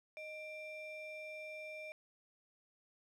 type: ring-modulated tone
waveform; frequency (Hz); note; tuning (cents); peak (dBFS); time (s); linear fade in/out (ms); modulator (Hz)
triangle; 1492; F#6; +14; -40; 0.17-1.92; 0; 872
effects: none